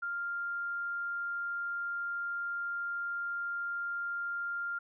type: tone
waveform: sine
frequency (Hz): 1396.9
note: F6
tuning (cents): 0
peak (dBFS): -33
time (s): 0.02-4.79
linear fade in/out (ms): 10
effects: none